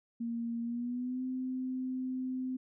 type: tone with pitch glide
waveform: sine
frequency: 233.1 to 257.2 Hz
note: A#3 to C4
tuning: 0 to -30 cents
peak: -33 dBFS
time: 0.2-2.57 s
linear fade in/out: 10 ms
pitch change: +170 cents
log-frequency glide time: 0.62-1.23 s
effects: none